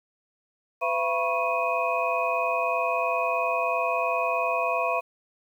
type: tone cluster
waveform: sine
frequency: 506 / 676 / 975 / 1098 / 2501 Hz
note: B4 / E5 / B5 / C#6 / D#7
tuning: +42 / +43 / -23 / -17 / +8 cents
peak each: -31 / -27 / -31 / -29 / -30 dBFS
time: 0.81-5.01 s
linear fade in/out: 20 ms
effects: 9-bit